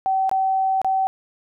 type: tone with dropouts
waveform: sine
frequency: 766 Hz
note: G5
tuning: 40 cents flat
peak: -17 dBFS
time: 0.06-1.07 s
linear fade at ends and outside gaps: 0 ms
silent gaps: 0.294-0.314 / 0.816-0.846 s
effects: none